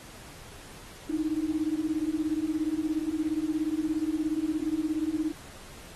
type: beating tone pair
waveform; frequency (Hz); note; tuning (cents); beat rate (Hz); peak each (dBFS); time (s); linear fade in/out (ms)
sine; 303.2 / 320.2; D#4 / D#4; -45 / +50; 17; -29; 1.09-5.32; 10
effects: pink hiss -48 dBFS RMS until 5.95 s + AAC 32 kbps